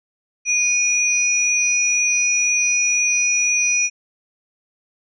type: tone pair together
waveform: sine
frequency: 2455 / 5849 Hz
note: D#7 / F#8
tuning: -24 / -21 cents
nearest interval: octave + minor third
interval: 1503 cents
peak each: -18 dBFS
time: 0.45-3.9 s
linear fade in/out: 50 ms
effects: none